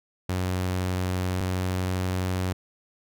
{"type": "tone pair in turn", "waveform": "sawtooth", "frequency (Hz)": [91.8, 92.26], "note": ["F#2", "F#2"], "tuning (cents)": [-13, -4], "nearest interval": "unison", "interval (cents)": 9, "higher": "second", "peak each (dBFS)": -21, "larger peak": "neither", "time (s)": [[0.29, 1.41], [1.41, 2.53]], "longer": "neither", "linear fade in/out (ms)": 5, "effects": []}